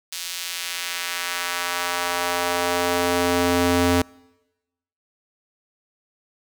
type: tone with high-pass filter sweep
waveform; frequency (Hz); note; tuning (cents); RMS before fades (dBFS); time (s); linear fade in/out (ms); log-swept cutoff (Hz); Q
square; 87.8; F2; +10; -23; 0.12-4.02; 5; 4000 to 190; 0.9
effects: noise-tail reverb RT60 1.0 s tail -26 dB re dry